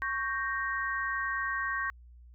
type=chord; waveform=sine; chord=G diminished; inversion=second; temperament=equal; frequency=1108.7 / 1568 / 1864.7 Hz; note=Db6 / G6 / Bb6; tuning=0 / 0 / 0 cents; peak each=-34 dBFS; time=0.02-1.9 s; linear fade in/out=0 ms; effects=added 60 Hz sine -50 dBFS peak until 2.34 s